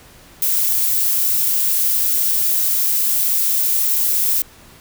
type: noise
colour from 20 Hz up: violet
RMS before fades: -17 dBFS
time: 0.42-4.42 s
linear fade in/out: 2 ms
effects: pink hiss -45 dBFS RMS until 4.8 s